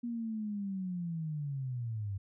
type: linear sweep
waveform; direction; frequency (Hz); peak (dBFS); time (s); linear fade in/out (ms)
sine; down; 240.4 to 95.3; -34; 0.03-2.18; 10
effects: none